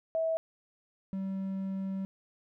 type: tone pair in turn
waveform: sine / triangle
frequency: 649 / 192.46 Hz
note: E5 / G3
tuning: -27 / -32 cents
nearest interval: octave + major sixth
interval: 2105 cents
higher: first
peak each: -27 / -30 dBFS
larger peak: first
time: 0.15-0.37 / 1.13-2.05 s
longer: second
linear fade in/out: 0 ms
effects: none